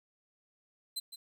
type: tone with echo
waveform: sawtooth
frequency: 4058 Hz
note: B7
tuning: 46 cents sharp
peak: -31 dBFS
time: 0.96-1 s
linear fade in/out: 10 ms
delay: 160 ms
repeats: 1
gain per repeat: -10 dB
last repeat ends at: 1.16 s
effects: 11-bit